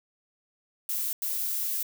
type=noise bursts at uneven times; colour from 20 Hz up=violet; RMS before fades=-30 dBFS; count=2; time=0.89-1.13 / 1.22-1.83 s; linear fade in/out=2 ms; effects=none